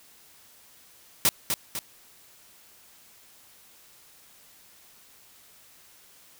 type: noise with echo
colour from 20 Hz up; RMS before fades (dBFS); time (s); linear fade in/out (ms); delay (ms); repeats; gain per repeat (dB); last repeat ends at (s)
white; -20; 1.25-1.29; 0; 250; 2; -6; 1.79
effects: white hiss -55 dBFS RMS until 6.39 s